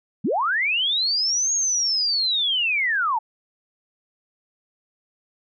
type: linear two-way sweep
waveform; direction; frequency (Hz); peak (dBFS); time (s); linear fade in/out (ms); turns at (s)
sine; up then down; 146.83 to 6645 to 832; -19; 0.24-3.19; 10; 1.53
effects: none